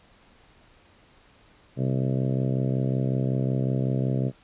harmonic tone, 65.41 Hz, C2, in tune, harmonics 2 / 3 / 4 / 5 / 6 / 7 / 8 / 9 / 10, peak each -24 / -30 / -32 / -37 / -36 / -38 / -40 / -39 / -42 dBFS, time 1.76-4.32 s, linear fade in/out 50 ms, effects pink hiss -57 dBFS RMS until 4.43 s + resampled to 8000 Hz

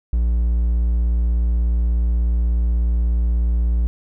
triangle tone, 58.27 Hz, A#1, in tune, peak -13 dBFS, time 0.13-3.87 s, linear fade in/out 0 ms, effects none

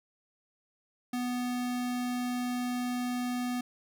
square tone, 246.9 Hz, B3, in tune, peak -31 dBFS, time 1.13-3.61 s, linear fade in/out 5 ms, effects none

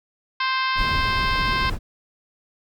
harmonic tone, 523.3 Hz, C5, in tune, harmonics 2 / 3 / 4 / 5 / 6 / 7 / 8 / 9 / 10, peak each -23 / -27 / -29 / -31 / -33 / -34 / -35 / -36 / -37 dBFS, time 0.4-1.7 s, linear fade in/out 5 ms
brown noise, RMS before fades -26 dBFS, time 0.75-1.79 s, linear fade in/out 50 ms
effects none

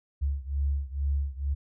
sine beating tone pair, 69.3 / 71.5 Hz, C#2 / D2, 0 / -46 cents, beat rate 2.2 Hz, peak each -28 / -30 dBFS, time 0.21-1.55 s, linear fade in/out 20 ms, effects none

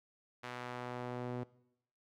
sawtooth tone with band-pass filter sweep, 123.47 Hz, B2, in tune, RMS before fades -42 dBFS, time 0.43-1.44 s, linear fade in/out 10 ms, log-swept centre 1700 to 370 Hz, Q 0.75, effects noise-tail reverb RT60 0.8 s tail -21 dB re dry

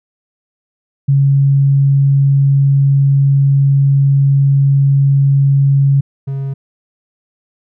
sine / triangle tone pair in turn, 138.59 / 136.68 Hz, C#3 / C#3, 0 / -24 cents, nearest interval unison, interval 24 cents, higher first, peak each -7 / -15 dBFS, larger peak first, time 1.08-6.01 / 6.27-6.54 s, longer first, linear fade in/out 10 ms, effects none

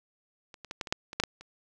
clicks, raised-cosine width 0.2 ms, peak -29 / -26 / -20 / -15 / -23 / -8 / -23 / -9 / -9 / -30 dBFS, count 10, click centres 0.542 / 0.647 / 0.711 / 0.812 / 0.872 / 0.925 / 1.131 / 1.2 / 1.237 / 1.41 s, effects none

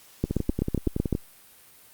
two click trains, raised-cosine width 3 ms, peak -13 / -10 dBFS, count 10 / 8, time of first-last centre 0.31-1.151 / 0.24-1.127 s, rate 10.7 / 7.89 Hz, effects white hiss -53 dBFS RMS until 1.93 s + Opus 48 kbps

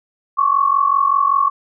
sine tone pair together, 1091.8 / 1137 Hz, C#6 / C#6, -27 / +44 cents, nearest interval minor second, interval 71 cents, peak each -15 dBFS, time 0.37-1.5 s, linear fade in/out 20 ms, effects none

